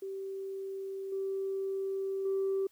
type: tone with level steps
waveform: sine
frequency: 387.9 Hz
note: G4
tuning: 18 cents flat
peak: -36 / -31 / -27 dBFS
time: 0.02-2.67 s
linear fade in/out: 5 ms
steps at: 1.12 / 2.25 s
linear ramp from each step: 5 ms
effects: tanh soft clip ceiling -25 dBFS + white hiss -68 dBFS RMS until 2.71 s

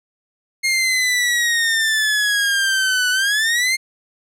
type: exponential two-way sweep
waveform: sawtooth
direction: down then up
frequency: 2138 to 1480 to 2138 Hz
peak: -12 dBFS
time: 0.63-3.77 s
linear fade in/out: 20 ms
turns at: 3.1 s
effects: low-pass 11000 Hz 12 dB/octave

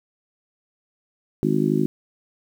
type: harmonic tone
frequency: 51.91 Hz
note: G#1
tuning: in tune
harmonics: 3 / 4 / 5 / 6 / 7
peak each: -24 / -24 / -24 / -24 / -24 dBFS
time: 1.43-1.86 s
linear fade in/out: 0 ms
effects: 8-bit

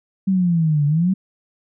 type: exponential two-way sweep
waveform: sine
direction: down then up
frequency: 195.4 to 142.9 to 195.4 Hz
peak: -14 dBFS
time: 0.27-1.14 s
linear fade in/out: 10 ms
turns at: 0.86 s
effects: none

